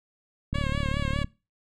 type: click train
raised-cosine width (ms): 5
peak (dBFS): -16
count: 27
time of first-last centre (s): 0.53-1.244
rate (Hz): 36.4
type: tone with vibrato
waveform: 10% pulse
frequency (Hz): 552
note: C#5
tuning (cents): -7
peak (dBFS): -24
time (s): 0.54-1.24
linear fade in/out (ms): 10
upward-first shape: sine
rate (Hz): 5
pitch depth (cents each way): 68
effects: noise-tail reverb RT60 0.3 s tail -23 dB re dry + low-pass 5000 Hz 12 dB/octave